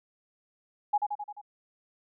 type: tone with echo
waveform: sine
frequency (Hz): 830.6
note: G#5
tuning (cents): 0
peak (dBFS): -21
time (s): 0.93-0.98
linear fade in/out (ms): 10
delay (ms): 87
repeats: 5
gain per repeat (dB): -4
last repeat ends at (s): 1.415
effects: none